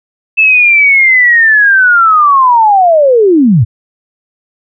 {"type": "linear sweep", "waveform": "sine", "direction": "down", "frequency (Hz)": [2637, 94.4], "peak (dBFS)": -3, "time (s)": [0.37, 3.65], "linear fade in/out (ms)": 20, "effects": []}